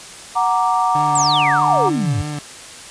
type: chord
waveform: sine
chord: Gb augmented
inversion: none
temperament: equal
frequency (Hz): 740 / 932.3 / 1174.7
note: Gb5 / Bb5 / D6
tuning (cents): 0 / 0 / 0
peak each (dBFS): -18 / -18 / -19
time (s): 0.35-1.9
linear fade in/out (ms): 20
type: tone with vibrato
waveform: 30% pulse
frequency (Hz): 146.9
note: D3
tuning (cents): +1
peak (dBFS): -21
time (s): 0.95-2.39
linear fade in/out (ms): 2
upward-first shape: sine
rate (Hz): 3.2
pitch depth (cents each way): 33
type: exponential sweep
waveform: sine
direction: down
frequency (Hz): 8280 to 86.7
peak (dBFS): -17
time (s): 1.15-2.22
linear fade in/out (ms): 5
effects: white hiss -36 dBFS RMS until 2.9 s + resampled to 22050 Hz